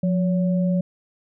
sine tone pair together, 178.1 / 564.6 Hz, F3 / C#5, +34 / +32 cents, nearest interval octave + minor sixth, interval 1998 cents, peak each -18 / -28 dBFS, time 0.03-0.81 s, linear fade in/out 5 ms, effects none

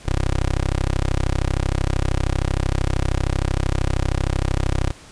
15% pulse tone, 32.96 Hz, C1, 14 cents sharp, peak -12 dBFS, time 0.05-4.92 s, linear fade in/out 20 ms, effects pink hiss -44 dBFS RMS until 5.11 s + resampled to 22050 Hz

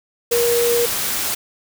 sine tone in noise, 474.1 Hz, A#4, 29 cents sharp, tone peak -15 dBFS, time 0.31-0.86 s, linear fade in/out 10 ms, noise white, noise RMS -22 dBFS, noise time 0.31-1.35 s, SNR +4 dB, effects none

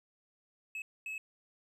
triangle tone bursts at uneven times, 2584 Hz, E7, 35 cents flat, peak -36 dBFS, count 2, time 0.75-0.82 / 1.06-1.18 s, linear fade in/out 2 ms, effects none

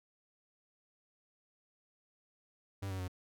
45% pulse tone with pitch steps, 98 / 94.61 / 91.33 Hz, G2 / F#2 / F#2, 0 / +39 / -22 cents, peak -37 dBFS, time 2.82-3.081 s, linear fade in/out 10 ms, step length 87 ms, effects none

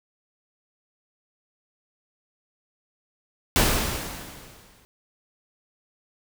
pink noise with exponential decay, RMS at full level -18 dBFS, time 3.56-4.85 s, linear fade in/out 0 ms, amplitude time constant 280 ms, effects none

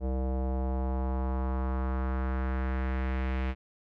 square tone with low-pass filter sweep, 65 Hz, C2, 11 cents flat, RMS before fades -30 dBFS, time 0-3.55 s, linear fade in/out 50 ms, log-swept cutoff 580 to 2400 Hz, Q 1.9, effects none

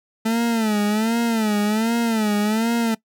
40% pulse tone with vibrato, 220 Hz, A3, in tune, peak -17 dBFS, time 0.25-2.95 s, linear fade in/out 10 ms, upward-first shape sine, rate 1.3 Hz, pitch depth 110 cents each way, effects noise-tail reverb RT60 0.1 s tail -21 dB re dry

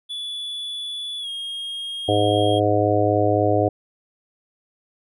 triangle tone with pitch glide, 3437 to 3250 Hz, A7 to G#7, -41 to -38 cents, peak -26 dBFS, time 0.09-2.6 s, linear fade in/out 20 ms, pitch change -97 cents, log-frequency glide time 1.2-1.28 s
harmonic tone, 103.83 Hz, G#2, in tune, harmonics 1 / 3 / 4 / 5 / 6 / 7, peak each -23 / -23 / -23 / -23 / -23 / -23 dBFS, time 2.08-3.69 s, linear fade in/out 10 ms
effects none

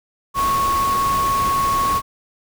sine tone in noise, 1103 Hz, C#6, 9 cents flat, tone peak -16 dBFS, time 0.34-2.02 s, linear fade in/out 50 ms, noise pink, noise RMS -27 dBFS, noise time 0.34-2.02 s, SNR +8 dB, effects none

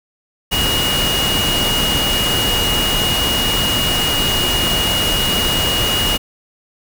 sine tone in noise, 2877 Hz, F#7, 49 cents flat, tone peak -17 dBFS, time 0.51-6.18 s, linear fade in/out 20 ms, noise pink, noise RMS -19 dBFS, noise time 0.51-6.18 s, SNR -1 dB, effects none

